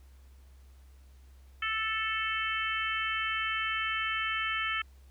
harmonic tone, 440 Hz, A4, in tune, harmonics 3 / 4 / 5 / 6 / 7, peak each -34 / -35 / -36 / -37 / -37 dBFS, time 1.62-4.82 s, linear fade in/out 5 ms, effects added 66 Hz sine -52 dBFS peak until 5.1 s + pink hiss -67 dBFS RMS until 5.1 s

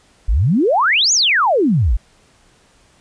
sine exponential two-way sweep, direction up then down, 43 to 7040 to 43 Hz, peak -11 dBFS, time 0.28-1.97 s, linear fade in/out 10 ms, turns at 1.13 s, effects pink hiss -53 dBFS RMS until 3 s + resampled to 22050 Hz

